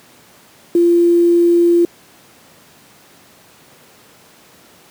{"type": "tone with quantisation", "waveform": "sine", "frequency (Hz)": 344, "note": "F4", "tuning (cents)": -26, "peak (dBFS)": -8, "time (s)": [0.75, 1.85], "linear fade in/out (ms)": 2, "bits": 6, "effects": ["pink hiss -46 dBFS RMS until 4.9 s", "high-pass 150 Hz 12 dB/octave"]}